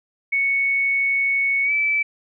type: tone with pitch glide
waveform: sine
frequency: 2217 to 2312 Hz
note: C#7 to D7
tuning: 0 to -28 cents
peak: -17 dBFS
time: 0.32-2.03 s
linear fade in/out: 10 ms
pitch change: +72 cents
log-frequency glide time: 1.64-1.72 s
effects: none